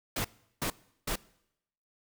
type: noise bursts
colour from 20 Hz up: pink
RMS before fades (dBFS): -32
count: 3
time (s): 0.16-1.158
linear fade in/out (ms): 5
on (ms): 86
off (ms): 370
effects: noise-tail reverb RT60 0.8 s tail -22 dB re dry